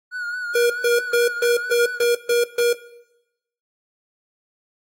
triangle tone with vibrato, 1454 Hz, F#6, 31 cents flat, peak -23 dBFS, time 0.11-2 s, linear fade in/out 50 ms, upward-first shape sine, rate 4.6 Hz, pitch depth 47 cents each way
square tone bursts, 476.6 Hz, A#4, 38 cents sharp, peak -16 dBFS, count 8, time 0.55-2.73 s, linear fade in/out 5 ms, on 150 ms, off 140 ms
effects noise-tail reverb RT60 0.9 s tail -18 dB re dry + AAC 48 kbps

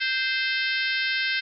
harmonic tone with a mistuned harmonic, 523.3 Hz, C5, in tune, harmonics 3 / 4 / 5 / 6 / 7 / 8 / 9 / 10, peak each -27 / -29 / -31 / -33 / -34 / -35 / -36 / -37 dBFS, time 0-1.41 s, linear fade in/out 20 ms, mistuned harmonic 4, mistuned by -17 cents, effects none

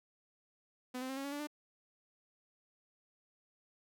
sawtooth tone with pitch steps, 252.1 / 259.2 / 266.5 / 274 / 281.7 / 289.6 / 297.7 Hz, B3 / C4 / C4 / C#4 / C#4 / D4 / D4, +36 / -16 / +32 / -20 / +28 / -24 / +24 cents, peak -35 dBFS, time 0.94-1.472 s, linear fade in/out 10 ms, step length 76 ms, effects none

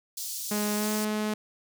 pink high-pass noise, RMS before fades -35 dBFS, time 0.17-1.05 s, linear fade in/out 5 ms, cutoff 4700 Hz, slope 24 dB/octave
sawtooth tone with pitch glide, 208.9 to 213 Hz, G#3 to G#3, +10 to +44 cents, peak -23 dBFS, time 0.51-1.34 s, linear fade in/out 5 ms, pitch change +34 cents, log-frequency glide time 0.75-0.89 s
effects none

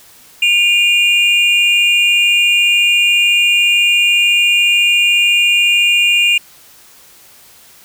triangle tone pair together, 2434 / 2800 Hz, D#7 / F7, -39 / +4 cents, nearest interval major second, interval 243 cents, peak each -10 dBFS, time 0.42-6.38 s, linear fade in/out 5 ms, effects white hiss -43 dBFS RMS until 7.84 s

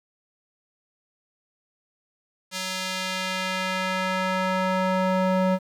square tone with band-pass filter sweep, 186.7 Hz, F#3, 16 cents sharp, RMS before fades -25 dBFS, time 2.51-5.59 s, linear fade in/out 50 ms, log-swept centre 5100 to 550 Hz, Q 0.77, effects 9-bit

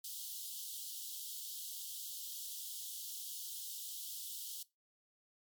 white high-pass noise, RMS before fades -45 dBFS, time 0.04-4.63 s, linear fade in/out 5 ms, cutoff 3000 Hz, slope 96 dB/octave, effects noise-tail reverb RT60 0.2 s tail -19 dB re dry + MP3 96 kbps

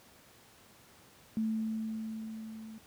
sine tone with level ramp, 220.5 Hz, A3, 4 cents sharp, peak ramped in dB -28 to -44 dBFS, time 1.37-2.78 s, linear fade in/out 0 ms, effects pink hiss -59 dBFS RMS until 2.86 s + high-pass 80 Hz 12 dB/octave

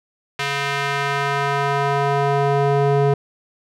square tone with band-pass filter sweep, 140.7 Hz, C#3, 26 cents sharp, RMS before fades -19 dBFS, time 0.39-3.14 s, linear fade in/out 5 ms, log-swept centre 2400 to 440 Hz, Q 1, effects none

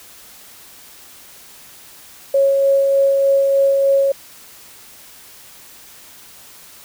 sine tone with tremolo, 550 Hz, C#5, 14 cents flat, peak -10 dBFS, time 2.34-4.12 s, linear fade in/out 5 ms, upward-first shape sine, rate 3.3 Hz, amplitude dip 25%, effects white hiss -42 dBFS RMS until 6.84 s

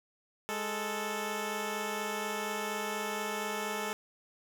10% pulse tone pair together, 207.9 / 440 Hz, G#3 / A4, +2 / 0 cents, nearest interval octave + minor second, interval 1298 cents, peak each -29 / -27 dBFS, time 0.49-3.93 s, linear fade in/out 0 ms, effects none

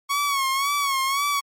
sawtooth tone with vibrato, 1108.7 Hz, C#6, in tune, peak -17 dBFS, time 0.09-1.41 s, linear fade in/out 20 ms, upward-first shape sine, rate 1.9 Hz, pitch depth 70 cents each way, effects MP3 64 kbps

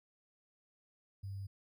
sine tone with sample-and-hold, 98 Hz, G2, in tune, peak -40 dBFS, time 1.23-1.47 s, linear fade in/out 10 ms, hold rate 4900 Hz, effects none

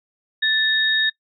sine tone pair together, 1760 / 3737 Hz, A6 / A#7, 0 / +4 cents, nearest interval octave + minor second, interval 1304 cents, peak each -19 dBFS, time 0.42-1.1 s, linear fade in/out 10 ms, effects noise-tail reverb RT60 0.1 s tail -23 dB re dry

